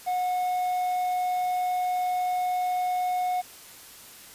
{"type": "tone with quantisation", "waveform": "triangle", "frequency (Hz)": 728, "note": "F#5", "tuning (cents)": -28, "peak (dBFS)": -22, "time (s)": [0.06, 3.42], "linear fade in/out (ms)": 20, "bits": 8, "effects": ["white hiss -47 dBFS RMS until 4.34 s", "resampled to 32000 Hz"]}